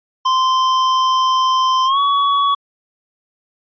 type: tone with pitch glide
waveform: square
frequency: 1039 to 1126.5 Hz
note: C6 to C#6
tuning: -12 to +28 cents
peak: -13 dBFS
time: 0.25-2.55 s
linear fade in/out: 10 ms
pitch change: +140 cents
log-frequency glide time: 1.85-1.99 s
effects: resampled to 11025 Hz